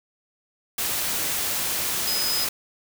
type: tone in noise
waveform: sine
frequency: 5040 Hz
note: D#8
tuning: 21 cents sharp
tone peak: -25 dBFS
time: 2.07-2.45 s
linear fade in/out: 5 ms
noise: white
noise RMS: -26 dBFS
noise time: 0.78-2.49 s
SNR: -2 dB
effects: none